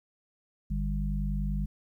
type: harmonic tone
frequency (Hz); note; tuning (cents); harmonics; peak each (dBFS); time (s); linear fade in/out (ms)
50.1; G1; +38; 1 / 3 / 4; -29 / -34 / -35; 0.7-1.66; 10
effects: 11-bit